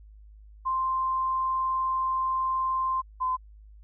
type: tone pair in turn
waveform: sine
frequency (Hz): 1046.5 / 1025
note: C6 / C6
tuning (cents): 0 / -36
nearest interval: unison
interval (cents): 36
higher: first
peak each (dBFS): -24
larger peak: neither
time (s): 0.65-3.02 / 3.2-3.37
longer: first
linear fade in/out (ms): 20
effects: added 52 Hz sine -47 dBFS peak until 3.83 s